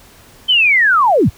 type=linear sweep; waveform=sine; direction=down; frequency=3136 to 45.65 Hz; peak=-8 dBFS; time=0.48-1.3 s; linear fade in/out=20 ms; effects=pink hiss -44 dBFS RMS until 1.37 s